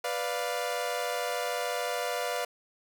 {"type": "chord", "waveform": "sawtooth", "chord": "B diminished", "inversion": "none", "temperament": "equal with one note detuned", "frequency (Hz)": [493.9, 587.3, 700.5], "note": ["B4", "D5", "F5"], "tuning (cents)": [0, 0, 5], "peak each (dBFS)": [-30, -31, -30], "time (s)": [0.04, 2.45], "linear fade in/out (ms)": 5, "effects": []}